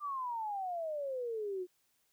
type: exponential sweep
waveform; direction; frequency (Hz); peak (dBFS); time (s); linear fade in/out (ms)
sine; down; 1200 to 353.9; -35; 0-1.67; 50
effects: white hiss -75 dBFS RMS until 2.12 s